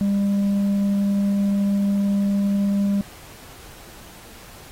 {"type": "tone with tanh clipping", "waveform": "sine", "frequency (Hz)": 200, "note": "G3", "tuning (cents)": 35, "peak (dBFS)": -18, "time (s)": [0.01, 3.01], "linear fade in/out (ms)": 0, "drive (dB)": 3, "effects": ["pink hiss -44 dBFS RMS until 4.71 s", "AAC 48 kbps"]}